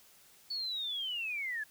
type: linear sweep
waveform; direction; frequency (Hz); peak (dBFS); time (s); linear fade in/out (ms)
sine; down; 4478 to 1665; -34; 0.5-1.64; 10
effects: white hiss -61 dBFS RMS until 1.7 s